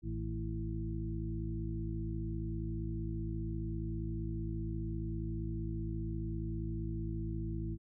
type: harmonic tone with a mistuned harmonic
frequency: 55 Hz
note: A1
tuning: in tune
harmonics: 1 / 2 / 3 / 4 / 6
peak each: -39 / -40 / -43 / -46 / -43 dBFS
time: 0.02-7.78 s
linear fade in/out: 50 ms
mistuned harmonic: 3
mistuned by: -45 cents
effects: none